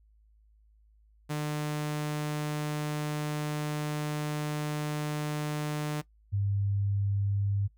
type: tone pair in turn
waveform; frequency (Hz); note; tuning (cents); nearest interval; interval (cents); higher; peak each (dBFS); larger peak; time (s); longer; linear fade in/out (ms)
sawtooth / sine; 150 / 100.11; D3 / G2; +37 / +37; perfect fifth; 700; first; -26; neither; 1.29-6.02 / 6.32-7.68; first; 20
effects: noise-tail reverb RT60 0.1 s tail -18 dB re dry + added 53 Hz sine -59 dBFS peak until 7.77 s